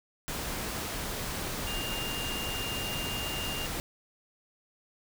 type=tone in noise; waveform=sine; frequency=2810 Hz; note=F7; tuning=10 cents sharp; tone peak=-36 dBFS; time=1.67-3.66 s; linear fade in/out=0 ms; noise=pink; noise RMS=-35 dBFS; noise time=0.28-3.8 s; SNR=-4 dB; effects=none